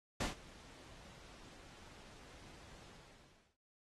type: noise with ADSR envelope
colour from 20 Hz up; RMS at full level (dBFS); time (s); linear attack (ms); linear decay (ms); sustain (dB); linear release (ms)
pink; -36; 0.2-3.57; 8; 140; -22; 720
effects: low-pass 7000 Hz 12 dB/octave + AAC 32 kbps